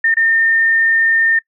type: tone with dropouts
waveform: sine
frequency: 1815 Hz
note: A#6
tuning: 47 cents flat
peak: -10 dBFS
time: 0.04-1.39 s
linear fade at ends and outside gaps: 5 ms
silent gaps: 0.142-0.168 s
effects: noise-tail reverb RT60 0.1 s tail -24 dB re dry